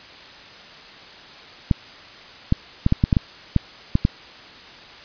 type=clicks; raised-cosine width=5 ms; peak=-3 dBFS; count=10; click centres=1.712 / 2.524 / 2.864 / 2.924 / 3.039 / 3.128 / 3.168 / 3.563 / 3.954 / 4.051 s; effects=white hiss -42 dBFS RMS until 5.04 s + resampled to 11025 Hz